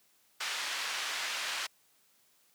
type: band-pass noise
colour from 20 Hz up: pink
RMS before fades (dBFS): -36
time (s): 0.4-1.67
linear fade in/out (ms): 10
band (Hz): 1400 to 5600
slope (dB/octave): 12
effects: white hiss -68 dBFS RMS until 2.54 s + high-pass 100 Hz 12 dB/octave